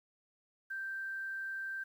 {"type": "tone with quantisation", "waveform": "sine", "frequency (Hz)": 1568, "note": "G6", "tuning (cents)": 0, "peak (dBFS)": -37, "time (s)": [0.7, 1.84], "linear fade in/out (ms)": 10, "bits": 11, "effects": []}